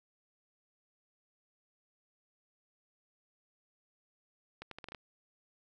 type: accelerating click train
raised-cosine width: 0.3 ms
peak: -28 dBFS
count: 7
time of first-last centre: 4.62-4.948 s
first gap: 93 ms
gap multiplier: 0.78
effects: none